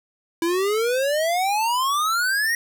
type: exponential sweep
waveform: square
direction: up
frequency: 327.9 to 1906 Hz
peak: -20 dBFS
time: 0.42-2.55 s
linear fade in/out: 2 ms
effects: none